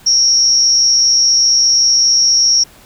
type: tone with amplitude modulation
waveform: sine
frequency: 5588 Hz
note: F8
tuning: in tune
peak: -4 dBFS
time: 0.06-2.64 s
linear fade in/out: 10 ms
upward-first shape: sine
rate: 245 Hz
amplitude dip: 85%
effects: pink hiss -43 dBFS RMS until 2.85 s